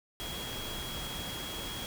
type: tone in noise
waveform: sine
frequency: 3296 Hz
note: G#7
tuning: 14 cents flat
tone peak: -41 dBFS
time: 0.2-1.86 s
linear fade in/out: 0 ms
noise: pink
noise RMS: -40 dBFS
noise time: 0.2-1.86 s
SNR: -4 dB
effects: none